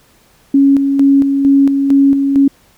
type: tone with tremolo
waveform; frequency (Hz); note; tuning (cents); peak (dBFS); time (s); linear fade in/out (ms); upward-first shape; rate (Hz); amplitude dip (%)
sine; 276.6; C#4; -4; -5; 0.54-2.48; 5; square; 2.2; 45
effects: pink hiss -50 dBFS RMS until 2.77 s